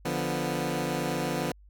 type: chord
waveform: 15% pulse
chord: B diminished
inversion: first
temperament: equal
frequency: 146.83 / 174.61 / 246.9 Hz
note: D3 / F3 / B3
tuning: 0 / 0 / 0 cents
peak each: -26 dBFS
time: 0.05-1.52 s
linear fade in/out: 5 ms
effects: added 50 Hz sine -51 dBFS peak until 1.69 s